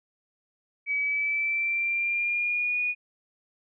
sine tone with pitch glide, 2280 to 2458 Hz, C#7 to D#7, +48 to -22 cents, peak -24 dBFS, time 0.86-2.95 s, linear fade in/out 50 ms, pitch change +130 cents, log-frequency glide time 0.99-2.79 s, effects none

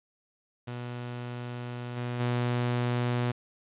sawtooth tone with level steps, 121.9 Hz, B2, 22 cents flat, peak -31 / -27 / -22 dBFS, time 0.67-3.32 s, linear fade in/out 10 ms, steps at 1.96 / 2.19 s, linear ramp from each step 20 ms, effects resampled to 8000 Hz + 9-bit

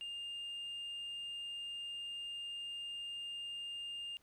sine tone, 2811 Hz, F7, 11 cents sharp, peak -39 dBFS, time 0.01-4.17 s, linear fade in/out 0 ms, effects tanh soft clip ceiling -40 dBFS + pink hiss -72 dBFS RMS until 4.22 s

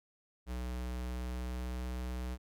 square tone with pitch glide, 61.74 to 62.21 Hz, B1 to B1, 0 to +13 cents, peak -37 dBFS, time 0.46-2.38 s, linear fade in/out 50 ms, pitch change +13 cents, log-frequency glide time 1.06-1.88 s, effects none

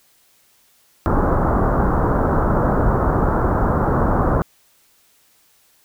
pink low-pass noise, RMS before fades -17 dBFS, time 1.06-4.42 s, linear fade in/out 0 ms, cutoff 1400 Hz, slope 48 dB/octave, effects white hiss -57 dBFS RMS until 5.84 s

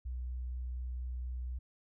sine tone with vibrato, 62.1 Hz, B1, 10 cents sharp, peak -36 dBFS, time 0.05-1.59 s, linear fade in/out 10 ms, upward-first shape triangle, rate 4.2 Hz, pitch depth 9 cents each way, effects none

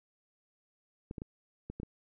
clicks, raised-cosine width 3 ms, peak -27 dBFS, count 6, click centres 1.111 / 1.182 / 1.219 / 1.7 / 1.8 / 1.832 s, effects none

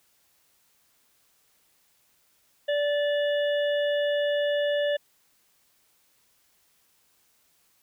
harmonic tone, 582 Hz, D5, 16 cents flat, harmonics 1 / 3 / 5 / 6, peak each -23 / -33 / -37 / -39 dBFS, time 2.68-4.97 s, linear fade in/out 10 ms, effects white hiss -66 dBFS RMS until 7.82 s

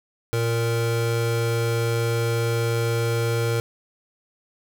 square tone pair together, 116.02 / 464.7 Hz, A#2 / A#4, -8 / -5 cents, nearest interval 2 octaves, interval 2403 cents, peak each -23 / -26 dBFS, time 0.33-3.6 s, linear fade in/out 0 ms, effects none

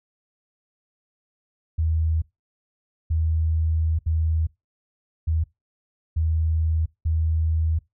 sine tone bursts at uneven times, 80.1 Hz, E2, 49 cents flat, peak -19 dBFS, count 6, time 1.78-2.22 / 3.1-3.99 / 4.06-4.47 / 5.27-5.44 / 6.16-6.86 / 7.05-7.79 s, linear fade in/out 10 ms, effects noise-tail reverb RT60 0.2 s tail -22 dB re dry

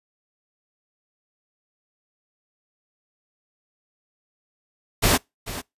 pink noise with echo, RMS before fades -18 dBFS, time 5.02-5.18 s, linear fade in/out 20 ms, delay 440 ms, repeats 1, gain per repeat -14 dB, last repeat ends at 5.62 s, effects noise-tail reverb RT60 0.2 s tail -26 dB re dry + resampled to 32000 Hz

